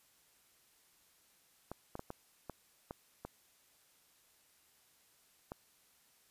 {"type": "clicks", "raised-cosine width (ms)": 1, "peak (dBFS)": -28, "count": 8, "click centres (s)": [1.716, 1.954, 1.994, 2.104, 2.497, 2.909, 3.25, 5.519], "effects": ["white hiss -69 dBFS RMS until 6.3 s", "resampled to 32000 Hz"]}